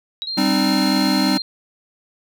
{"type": "tone with exponential decay", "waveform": "sine", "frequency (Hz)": 3864, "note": "B7", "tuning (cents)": -39, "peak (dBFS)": -20, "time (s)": [0.22, 0.34], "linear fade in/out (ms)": 0, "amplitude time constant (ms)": 26}
{"type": "tone", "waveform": "sine", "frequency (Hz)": 4186, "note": "C8", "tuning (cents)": 0, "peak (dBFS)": -23, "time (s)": [0.27, 1.42], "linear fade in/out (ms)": 2}
{"type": "chord", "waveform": "square", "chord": "C minor", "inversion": "second", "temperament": "equal with one note detuned", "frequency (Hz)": [196, 261.6, 304.9], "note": ["G3", "C4", "Eb4"], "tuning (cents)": [0, 0, -35], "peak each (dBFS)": -21, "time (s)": [0.37, 1.38], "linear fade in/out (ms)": 10}
{"effects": []}